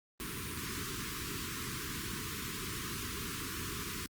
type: band-stop noise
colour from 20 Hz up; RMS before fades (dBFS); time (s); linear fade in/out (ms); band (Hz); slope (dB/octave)
pink; -39; 0.2-4.06; 0; 440 to 1000; 96
effects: high-pass 60 Hz 12 dB/octave + Opus 32 kbps